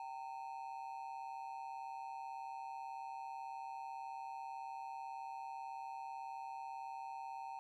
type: ring-modulated tone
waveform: triangle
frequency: 847 Hz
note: G#5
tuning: 34 cents sharp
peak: -39 dBFS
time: 0-7.59 s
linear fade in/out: 0 ms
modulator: 69.1 Hz
effects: none